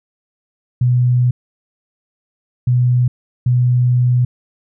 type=tone bursts at uneven times; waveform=sine; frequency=123.9 Hz; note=B2; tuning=6 cents sharp; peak=-10 dBFS; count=3; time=0.81-1.31 / 2.67-3.08 / 3.46-4.25 s; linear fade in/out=5 ms; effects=none